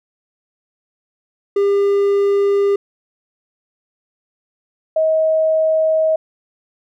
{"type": "tone pair in turn", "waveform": ["triangle", "sine"], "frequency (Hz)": [400.9, 634.6], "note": ["G4", "D#5"], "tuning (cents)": [39, 34], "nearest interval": "minor sixth", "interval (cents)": 795, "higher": "second", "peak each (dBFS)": [-10, -12], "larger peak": "first", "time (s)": [[1.56, 2.76], [4.96, 6.16]], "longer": "neither", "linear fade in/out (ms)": 5, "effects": []}